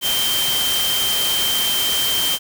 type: tone in noise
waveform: sine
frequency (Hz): 3136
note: G7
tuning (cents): 0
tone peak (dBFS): -19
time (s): 0.01-2.39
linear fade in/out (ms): 50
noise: white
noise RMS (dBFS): -22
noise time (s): 0.01-2.39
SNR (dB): 0
effects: none